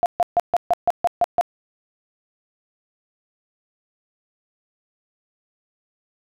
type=tone bursts; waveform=sine; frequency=698.5 Hz; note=F5; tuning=in tune; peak=-13 dBFS; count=9; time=0.03-1.411 s; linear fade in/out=0 ms; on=29 ms; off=140 ms; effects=none